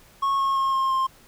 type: tone with pitch steps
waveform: triangle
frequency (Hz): 1097 / 1086.9 / 1076.9 / 1067 / 1057.2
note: C#6 / C#6 / C6 / C6 / C6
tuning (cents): -18 / -34 / +50 / +34 / +18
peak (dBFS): -18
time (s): 0.22-1.07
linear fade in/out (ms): 10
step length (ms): 170
effects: pink hiss -53 dBFS RMS until 1.27 s